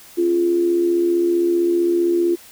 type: tone with amplitude modulation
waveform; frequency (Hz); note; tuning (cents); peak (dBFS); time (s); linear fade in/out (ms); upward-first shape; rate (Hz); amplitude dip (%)
sine; 345.6; F4; -18; -12; 0.17-2.36; 20; sine; 75.4; 50
effects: white hiss -44 dBFS RMS until 2.51 s